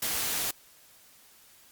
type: noise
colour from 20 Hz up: white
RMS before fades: -30 dBFS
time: 0.02-0.51 s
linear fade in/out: 5 ms
effects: white hiss -57 dBFS RMS until 1.71 s + Opus 48 kbps